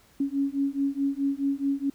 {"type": "beating tone pair", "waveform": "sine", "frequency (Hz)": [275.4, 280.1], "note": ["C#4", "C#4"], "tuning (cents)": [-11, 18], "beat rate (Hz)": 4.7, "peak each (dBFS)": -27, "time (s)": [0.2, 1.9], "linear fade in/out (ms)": 5, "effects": ["pink hiss -59 dBFS RMS until 1.94 s"]}